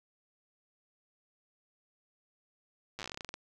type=slowing click train; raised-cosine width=0.2 ms; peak=-23 dBFS; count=16; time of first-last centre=2.99-3.341 s; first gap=8 ms; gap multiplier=1.14; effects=none